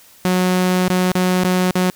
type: tone with dropouts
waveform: sawtooth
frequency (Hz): 182.9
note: F#3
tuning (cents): -20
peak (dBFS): -10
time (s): 0.25-1.9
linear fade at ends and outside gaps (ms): 0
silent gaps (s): 0.881-0.901 / 1.117-1.153 / 1.436-1.446 / 1.71-1.755
effects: white hiss -47 dBFS RMS until 1.95 s